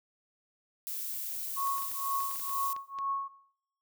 violet noise, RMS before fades -37 dBFS, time 0.87-2.73 s, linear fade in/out 0 ms
sine tone with tremolo, 1100 Hz, C#6, 14 cents flat, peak -28 dBFS, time 1.56-3.29 s, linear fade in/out 20 ms, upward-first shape triangle, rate 2.1 Hz, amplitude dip 95%
clicks, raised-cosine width 0.2 ms, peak -30 dBFS, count 11, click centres 1.673 / 1.782 / 1.823 / 1.916 / 2.205 / 2.312 / 2.357 / 2.397 / 2.495 / 2.764 / 2.987 s
effects noise-tail reverb RT60 0.8 s tail -22 dB re dry

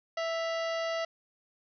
harmonic tone with a mistuned harmonic, 659.3 Hz, E5, in tune, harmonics 1 / 2 / 3 / 4 / 5 / 6 / 7 / 8 / 9, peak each -31 / -39 / -39 / -44 / -49 / -49 / -47 / -51 / -52 dBFS, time 0.17-1.05 s, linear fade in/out 5 ms, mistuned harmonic 4, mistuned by +110 cents, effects none

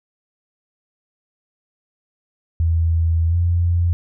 sine tone with pitch glide, 82.5 to 86.35 Hz, E2 to F2, +2 to -19 cents, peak -14 dBFS, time 2.6-3.93 s, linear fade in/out 0 ms, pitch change +79 cents, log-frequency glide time 3.29-3.35 s, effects none

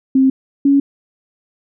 sine tone pair in turn, 265.1 / 279.1 Hz, C4 / C#4, +23 / +12 cents, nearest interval minor second, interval 89 cents, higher second, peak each -8 dBFS, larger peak neither, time 0.15-0.3 / 0.65-0.8 s, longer neither, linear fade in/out 5 ms, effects none

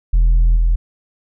sine tone with level steps, 41.53 Hz, E1, 14 cents sharp, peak -6 / -9 dBFS, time 0.13-0.76 s, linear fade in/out 10 ms, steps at 0.56 s, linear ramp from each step 5 ms, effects tanh soft clip ceiling -8 dBFS

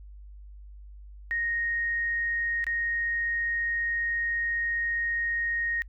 sine tone with dropouts, 1864.7 Hz, A#6, in tune, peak -26 dBFS, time 1.31-5.82 s, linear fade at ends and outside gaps 0 ms, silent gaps 2.642-2.667 s, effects noise-tail reverb RT60 0.1 s tail -26 dB re dry + added 50 Hz sine -43 dBFS peak until 5.88 s

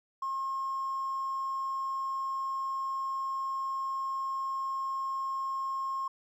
triangle tone with hard clipping, 1074 Hz, C6, 45 cents sharp, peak -31 dBFS, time 0.22-6.08 s, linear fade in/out 5 ms, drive 3 dB, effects none

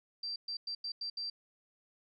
sine tone bursts at uneven times, 4699 Hz, D8, in tune, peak -36 dBFS, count 6, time 0.23-0.36 / 0.48-0.57 / 0.67-0.75 / 0.84-0.92 / 1.01-1.1 / 1.17-1.3 s, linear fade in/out 5 ms, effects none

